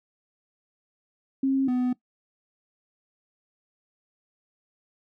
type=tone pair in turn; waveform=sine / triangle; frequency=268.8 / 250.2 Hz; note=C4 / B3; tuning=+47 / +23 cents; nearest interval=minor second; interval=124 cents; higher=first; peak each=-20 dBFS; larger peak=neither; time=1.43-1.68 / 1.68-1.93 s; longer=neither; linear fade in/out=5 ms; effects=noise-tail reverb RT60 0.1 s tail -19 dB re dry